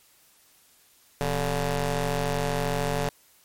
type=ring-modulated tone; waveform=15% pulse; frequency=138.59 Hz; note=C#3; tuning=in tune; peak=-15 dBFS; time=1.21-3.09 s; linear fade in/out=0 ms; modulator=300 Hz; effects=white hiss -59 dBFS RMS until 3.44 s + MP3 64 kbps